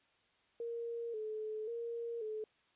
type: tone with vibrato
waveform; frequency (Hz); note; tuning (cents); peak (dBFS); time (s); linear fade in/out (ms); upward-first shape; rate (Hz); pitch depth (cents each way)
sine; 449.1; A4; +35; -38; 0.6-2.44; 2; square; 0.93; 67
effects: white hiss -72 dBFS RMS until 2.75 s + resampled to 8000 Hz